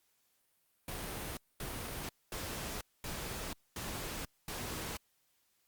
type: noise bursts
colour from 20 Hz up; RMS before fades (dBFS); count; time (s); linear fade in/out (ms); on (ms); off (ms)
pink; -41; 6; 0.88-4.97; 2; 490; 230
effects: white hiss -75 dBFS RMS until 5.67 s + Opus 48 kbps